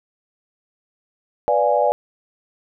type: chord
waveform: sine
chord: B diminished seventh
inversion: none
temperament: equal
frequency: 493.9 / 587.3 / 698.5 / 830.6 Hz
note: B4 / D5 / F5 / Ab5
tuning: 0 / 0 / 0 / 0 cents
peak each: -21 / -18 / -22 / -20 dBFS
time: 1.48-1.92 s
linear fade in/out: 0 ms
effects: none